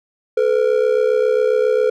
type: ring-modulated tone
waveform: triangle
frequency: 468 Hz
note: A#4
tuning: 7 cents sharp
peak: -8 dBFS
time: 0.37-1.9 s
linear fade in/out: 5 ms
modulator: 33.7 Hz
effects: none